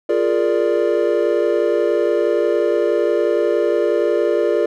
triangle chord, Bb dominant seventh, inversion second, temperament equal, 349.2 / 415.3 / 466.2 / 587.3 Hz, F4 / Ab4 / Bb4 / D5, 0 / 0 / 0 / 0 cents, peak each -18 dBFS, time 0.09-4.66 s, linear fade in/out 5 ms, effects none

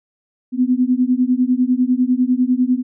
sine beating tone pair, 246.9 / 256.9 Hz, B3 / C4, 0 / -32 cents, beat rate 10 Hz, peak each -16 dBFS, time 0.52-2.83 s, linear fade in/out 50 ms, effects none

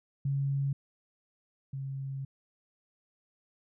sine tone pair in turn, 138.59 / 135.82 Hz, C#3 / C#3, 0 / -35 cents, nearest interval unison, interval 35 cents, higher first, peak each -27 / -34 dBFS, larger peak first, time 0.25-0.73 / 1.73-2.25 s, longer second, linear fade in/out 5 ms, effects none

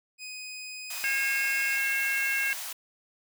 20% pulse tone, 2500 Hz, D#7, 8 cents sharp, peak -33 dBFS, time 0.18-1.79 s, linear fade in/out 50 ms
white high-pass noise, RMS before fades -37 dBFS, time 0.9-2.73 s, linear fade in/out 5 ms, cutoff 620 Hz, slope 48 dB/octave
harmonic tone, 541 Hz, C#5, 42 cents flat, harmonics 3 / 4 / 5, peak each -29 / -30 / -31 dBFS, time 1.04-2.53 s, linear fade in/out 0 ms
effects none

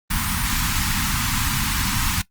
pink band-stop noise, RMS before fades -22 dBFS, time 0.1-2.22 s, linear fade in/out 10 ms, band 270 to 880 Hz, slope 48 dB/octave, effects noise-tail reverb RT60 0.1 s tail -17 dB re dry + Opus 32 kbps

